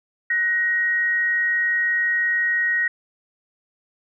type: tone pair together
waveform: sine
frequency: 1489 / 1885.8 Hz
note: F#6 / A#6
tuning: +11 / +20 cents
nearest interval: major third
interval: 409 cents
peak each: -30 / -18 dBFS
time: 0.3-2.88 s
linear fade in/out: 5 ms
effects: none